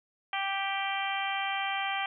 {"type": "harmonic tone", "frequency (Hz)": 392, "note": "G4", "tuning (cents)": 0, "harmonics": [2, 3, 4, 5, 6, 7, 8], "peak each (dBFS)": [-33, -38, -39, -38, -36, -42, -38], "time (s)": [0.33, 2.06], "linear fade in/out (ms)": 2, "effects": []}